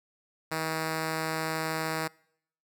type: tone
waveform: 5% pulse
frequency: 159.6 Hz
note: D#3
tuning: 44 cents sharp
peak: -18 dBFS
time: 0.51-2.08 s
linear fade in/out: 10 ms
effects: noise-tail reverb RT60 0.7 s tail -25 dB re dry